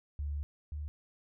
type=tone pair in turn; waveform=sine; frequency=72.6 / 74.38 Hz; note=D2 / D2; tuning=-19 / +23 cents; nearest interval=unison; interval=42 cents; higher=second; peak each=-33 / -36 dBFS; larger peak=first; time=0.19-0.43 / 0.72-0.88 s; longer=first; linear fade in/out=0 ms; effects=none